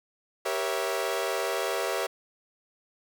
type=chord; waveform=sawtooth; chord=G diminished seventh; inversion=none; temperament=equal with one note detuned; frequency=392 / 474.9 / 554.4 / 659.3 Hz; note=G4 / Bb4 / Db5 / Fb5; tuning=0 / +32 / 0 / 0 cents; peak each=-29 dBFS; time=0.45-2.07 s; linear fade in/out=10 ms; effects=none